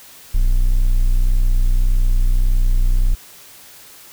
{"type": "tone", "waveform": "triangle", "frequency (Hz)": 30.87, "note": "B0", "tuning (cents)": 0, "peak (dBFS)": -9, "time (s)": [0.34, 3.15], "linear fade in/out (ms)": 10, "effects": ["white hiss -42 dBFS RMS until 4.12 s"]}